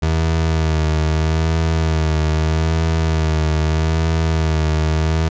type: tone with vibrato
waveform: 30% pulse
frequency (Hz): 79.5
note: D#2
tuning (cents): +38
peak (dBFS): -12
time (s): 0.02-5.29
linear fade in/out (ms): 10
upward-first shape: sine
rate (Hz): 0.79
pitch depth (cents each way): 37
effects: resampled to 16000 Hz